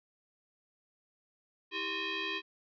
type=tone with frequency modulation; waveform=sine; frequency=323 Hz; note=E4; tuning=35 cents flat; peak=-33 dBFS; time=1.71-2.42 s; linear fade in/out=50 ms; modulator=718 Hz; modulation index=4.8; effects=none